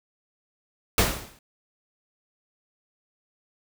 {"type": "noise with exponential decay", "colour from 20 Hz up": "pink", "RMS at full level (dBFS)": -17, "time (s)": [0.98, 1.39], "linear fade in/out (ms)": 2, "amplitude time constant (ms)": 87, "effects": []}